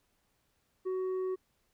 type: tone with tanh clipping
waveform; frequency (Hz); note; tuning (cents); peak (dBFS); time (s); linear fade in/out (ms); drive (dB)
triangle; 373.4; F#4; +16; -32; 0.85-1.36; 20; 9
effects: pink hiss -75 dBFS RMS until 1.73 s